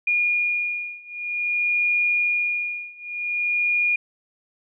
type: beating tone pair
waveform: sine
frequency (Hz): 2431 / 2431.52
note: D#7 / D#7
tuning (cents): -41 / -40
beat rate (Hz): 0.52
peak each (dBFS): -24 / -23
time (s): 0.07-3.96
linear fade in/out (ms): 5
effects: none